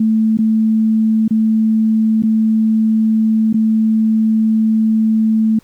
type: tone with dropouts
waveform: sine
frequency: 220 Hz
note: A3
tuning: in tune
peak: -10 dBFS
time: 0-5.59 s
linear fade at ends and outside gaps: 5 ms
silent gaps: 0.373-0.387 / 1.28-1.307 / 2.224-2.234 / 3.529-3.541 s
effects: pink hiss -52 dBFS RMS until 5.63 s